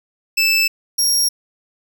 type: tone pair in turn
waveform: 25% pulse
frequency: 2637 / 5588 Hz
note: E7 / F8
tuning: 0 / 0 cents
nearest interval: octave + minor second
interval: 1300 cents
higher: second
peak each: -9 dBFS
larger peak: neither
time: 0.37-0.68 / 0.98-1.29 s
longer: neither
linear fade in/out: 10 ms
effects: none